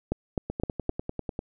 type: two click trains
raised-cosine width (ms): 2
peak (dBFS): -12 / -17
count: 4 / 10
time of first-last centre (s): 0.12-0.893 / 0.5-1.391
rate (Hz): 3.88 / 10.1
effects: none